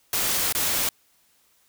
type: noise with dropouts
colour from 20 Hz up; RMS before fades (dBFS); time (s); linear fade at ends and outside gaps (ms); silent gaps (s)
white; -24; 0.13-0.89; 2; 0.525-0.549
effects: white hiss -63 dBFS RMS until 1.68 s